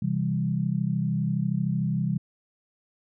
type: chord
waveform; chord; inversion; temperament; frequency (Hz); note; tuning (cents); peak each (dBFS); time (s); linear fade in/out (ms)
sine; C major; none; equal with one note detuned; 130.81 / 164.81 / 197.48; C3 / E3 / G3; 0 / 0 / +13; -28 / -27 / -28; 0.02-2.18; 5
effects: none